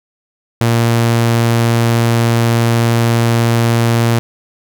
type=tone; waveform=sawtooth; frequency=116.54 Hz; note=A#2; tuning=in tune; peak=-6 dBFS; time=0.61-4.19 s; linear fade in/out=0 ms; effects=none